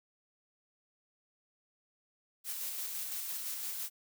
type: noise with tremolo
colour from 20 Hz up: blue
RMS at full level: -38 dBFS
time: 2.44-3.9 s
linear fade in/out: 50 ms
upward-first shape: square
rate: 5.9 Hz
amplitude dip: 25%
effects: none